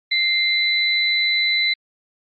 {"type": "tone pair together", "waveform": "sine", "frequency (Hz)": [2093, 4000], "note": ["C7", "B7"], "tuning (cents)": [0, 21], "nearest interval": "major seventh", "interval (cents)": 1121, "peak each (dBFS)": -19, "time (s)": [0.11, 1.74], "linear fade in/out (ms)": 10, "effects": ["Opus 32 kbps"]}